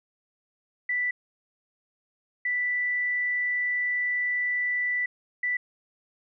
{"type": "tone bursts at uneven times", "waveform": "sine", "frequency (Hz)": 1975, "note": "B6", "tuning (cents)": 0, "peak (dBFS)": -24, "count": 3, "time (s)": [[0.89, 1.11], [2.45, 5.06], [5.43, 5.57]], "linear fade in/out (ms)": 5, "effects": []}